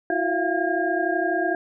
sine tone cluster, 328.8 / 361.8 / 674 / 705 / 1622 Hz, E4 / F#4 / E5 / F5 / G#6, -4 / -39 / +38 / +16 / -41 cents, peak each -27 dBFS, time 0.1-1.55 s, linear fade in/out 2 ms, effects none

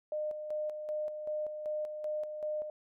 sine tone with tremolo, 608 Hz, D#5, 40 cents flat, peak -32 dBFS, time 0.12-2.7 s, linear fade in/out 2 ms, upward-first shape square, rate 2.6 Hz, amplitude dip 50%, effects none

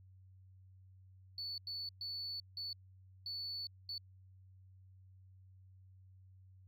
sine tone bursts at uneven times, 4460 Hz, C#8, 10 cents sharp, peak -39 dBFS, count 6, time 1.38-1.58 / 1.67-1.89 / 2.01-2.4 / 2.57-2.73 / 3.26-3.67 / 3.89-3.98 s, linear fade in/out 2 ms, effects tanh soft clip ceiling -36 dBFS + added 94 Hz sine -58 dBFS peak until 6.67 s

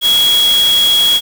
sine tone in noise, 3322 Hz, G#7, in tune, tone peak -8 dBFS, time 0.01-1.21 s, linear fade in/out 50 ms, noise white, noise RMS -20 dBFS, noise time 0.01-1.21 s, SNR +9 dB, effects none

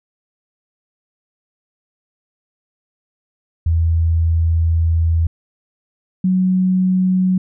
sine tone pair in turn, 82.41 / 185.35 Hz, E2 / F#3, 0 / +3 cents, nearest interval octave + major second, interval 1403 cents, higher second, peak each -12 dBFS, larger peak neither, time 3.66-5.27 / 6.24-7.38 s, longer first, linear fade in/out 5 ms, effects none

